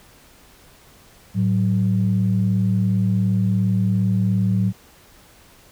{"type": "tone pair together", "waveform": "sine", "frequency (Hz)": [109.63, 186.9], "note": ["A2", "F#3"], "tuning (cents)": [-6, 18], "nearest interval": "major sixth", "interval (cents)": 924, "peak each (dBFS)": [-18, -18], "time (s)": [1.34, 4.73], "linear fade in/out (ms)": 50, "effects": ["tanh soft clip ceiling -9 dBFS", "pink hiss -50 dBFS RMS until 5.71 s"]}